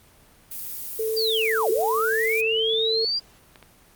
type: noise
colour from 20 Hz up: violet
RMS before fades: -33 dBFS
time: 0.51-2.41 s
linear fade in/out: 5 ms
type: tone with pitch glide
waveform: sine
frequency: 443.1 to 445.9 Hz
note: A4 to A4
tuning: +12 to +23 cents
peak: -23 dBFS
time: 0.99-3.05 s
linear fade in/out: 5 ms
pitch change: +11 cents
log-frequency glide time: 1.34-2.91 s
type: linear two-way sweep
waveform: sine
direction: down then up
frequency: 4859 to 349.2 to 4859 Hz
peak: -22 dBFS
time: 1.16-3.2 s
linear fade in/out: 20 ms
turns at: 1.7 s
type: clicks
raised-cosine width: 0.3 ms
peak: -28 dBFS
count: 2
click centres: 3.558 / 3.627 s
effects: pink hiss -54 dBFS RMS until 3.95 s + Opus 24 kbps